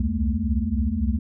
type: tone cluster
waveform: sine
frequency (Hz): 65.5 / 69.2 / 82.9 / 211 / 230.2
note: C2 / C#2 / E2 / G#3 / A#3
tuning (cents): +2 / -2 / +10 / +28 / -22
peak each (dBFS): -27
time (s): 0-1.19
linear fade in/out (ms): 5
effects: none